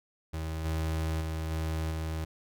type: tone with level steps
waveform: 35% pulse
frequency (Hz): 79.8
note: D#2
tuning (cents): +44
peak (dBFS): -31 / -27 / -30 / -28 / -30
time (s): 0.33-2.25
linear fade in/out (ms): 10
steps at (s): 0.64 / 1.2 / 1.5 / 1.9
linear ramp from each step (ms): 20
effects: none